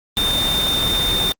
sine tone in noise, 3615 Hz, A7, 46 cents sharp, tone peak -17 dBFS, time 0.17-1.32 s, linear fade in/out 0 ms, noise pink, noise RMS -23 dBFS, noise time 0.17-1.32 s, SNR +3 dB, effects Opus 32 kbps

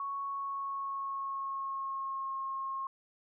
sine tone with pitch glide, 1108.7 to 1077.1 Hz, C#6 to C6, 0 to +50 cents, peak -34 dBFS, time 0-2.87 s, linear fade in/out 2 ms, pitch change -50 cents, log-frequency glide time 0.22-2.35 s, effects none

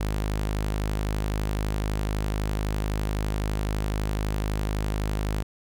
sawtooth tone, 51.91 Hz, G#1, in tune, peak -21 dBFS, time 0-5.43 s, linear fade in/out 10 ms, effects none

